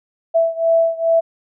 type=beating tone pair; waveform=sine; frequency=660 / 662.4 Hz; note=E5 / E5; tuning=+2 / +8 cents; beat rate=2.4 Hz; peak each=-15 / -17 dBFS; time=0.34-1.21 s; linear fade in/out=20 ms; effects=none

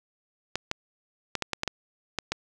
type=clicks; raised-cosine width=0.2 ms; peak=-10 dBFS; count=9; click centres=0.556 / 0.714 / 1.353 / 1.423 / 1.533 / 1.634 / 1.677 / 2.187 / 2.32 s; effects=none

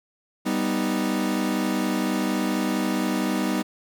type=chord; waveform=40% pulse; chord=G augmented; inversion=none; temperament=equal; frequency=196 / 246.9 / 311.1 Hz; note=G3 / B3 / D#4; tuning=0 / 0 / 0 cents; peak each=-26 dBFS; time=0.45-3.63 s; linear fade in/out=20 ms; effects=none

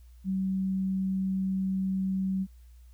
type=tone; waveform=sine; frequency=190.3 Hz; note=F#3; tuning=49 cents sharp; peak=-26 dBFS; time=0.24-2.47 s; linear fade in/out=50 ms; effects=added 60 Hz sine -49 dBFS peak until 2.93 s + white hiss -69 dBFS RMS until 2.93 s

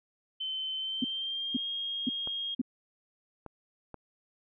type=tone with pitch glide; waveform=sine; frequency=3072 to 3251 Hz; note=G7 to G#7; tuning=-36 to -38 cents; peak=-32 dBFS; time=0.4-2.55 s; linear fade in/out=10 ms; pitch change=+98 cents; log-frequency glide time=0.77-1.67 s
type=tone bursts; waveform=sine; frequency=250.5 Hz; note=B3; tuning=25 cents sharp; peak=-25 dBFS; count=4; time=1.02-2.616 s; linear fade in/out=5 ms; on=24 ms; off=500 ms
type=clicks; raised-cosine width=1 ms; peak=-28 dBFS; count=3; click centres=2.274 / 3.463 / 3.943 s
effects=none

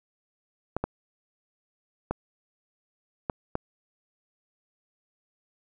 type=clicks; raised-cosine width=1 ms; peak=-13 dBFS; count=5; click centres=0.766 / 0.84 / 2.11 / 3.298 / 3.554 s; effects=none

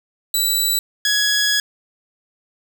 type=tone pair in turn; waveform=15% pulse; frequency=3951 / 1673.7 Hz; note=B7 / G#6; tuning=0 / +13 cents; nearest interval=octave + minor third; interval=1487 cents; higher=first; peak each=-9 dBFS; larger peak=neither; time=0.34-0.79 / 1.05-1.6 s; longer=second; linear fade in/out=2 ms; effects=none

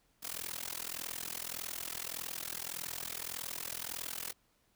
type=noise with amplitude modulation; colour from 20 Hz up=white; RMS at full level=-37 dBFS; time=0.22-4.33 s; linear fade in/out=20 ms; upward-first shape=sine; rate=41.7 Hz; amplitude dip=100%; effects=pink hiss -73 dBFS RMS until 4.75 s

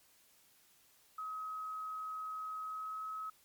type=tone with pitch glide; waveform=sine; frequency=1272 to 1282.3 Hz; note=D#6 to E6; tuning=+38 to -48 cents; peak=-39 dBFS; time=1.18-3.3 s; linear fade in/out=5 ms; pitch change=+14 cents; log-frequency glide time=2.61-3.05 s; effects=white hiss -67 dBFS RMS until 3.44 s + MP3 96 kbps

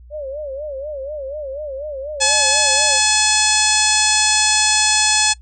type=tone with vibrato; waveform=sine; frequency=569 Hz; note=C#5; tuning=45 cents sharp; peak=-24 dBFS; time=0.1-3 s; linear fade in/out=50 ms; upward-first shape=sine; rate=4.1 Hz; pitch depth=130 cents each way
type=harmonic tone; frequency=855 Hz; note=A5; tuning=50 cents flat; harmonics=1 / 2 / 3 / 4 / 5 / 6 / 7 / 8 / 9 / 10; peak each=-22 / -22 / -22 / -22 / -22 / -22 / -22 / -22 / -22 / -22 dBFS; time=2.2-5.34 s; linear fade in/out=20 ms
effects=noise-tail reverb RT60 0.1 s tail -24 dB re dry + added 60 Hz sine -39 dBFS peak until 5.41 s

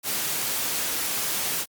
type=noise; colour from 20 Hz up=white; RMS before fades=-27 dBFS; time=0.03-1.66 s; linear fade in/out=50 ms; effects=high-pass 100 Hz 12 dB/octave + Opus 48 kbps

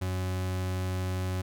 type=tone; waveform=40% pulse; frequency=92.5 Hz; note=F#2; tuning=in tune; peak=-28 dBFS; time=0.01-1.42 s; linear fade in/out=10 ms; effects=none

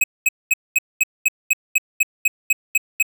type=tone bursts; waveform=square; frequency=2547 Hz; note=D#7; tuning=40 cents sharp; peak=-13 dBFS; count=13; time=0.01-3.027 s; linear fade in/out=5 ms; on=29 ms; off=220 ms; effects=none

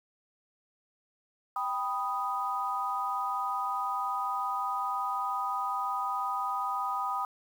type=chord; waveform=sine; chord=G augmented; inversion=none; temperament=equal with one note detuned; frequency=786.7 / 987.8 / 1244.5 Hz; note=G5 / B5 / D#6; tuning=+6 / 0 / 0 cents; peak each=-35 / -34 / -32 dBFS; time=1.56-7.25 s; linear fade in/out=2 ms; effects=9-bit

